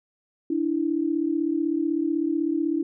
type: tone pair together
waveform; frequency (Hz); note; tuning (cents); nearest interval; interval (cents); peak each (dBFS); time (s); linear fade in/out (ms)
sine; 294 / 330; D4 / E4; +2 / +2; major second; 200; -25 / -24; 0.5-2.83; 5
effects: none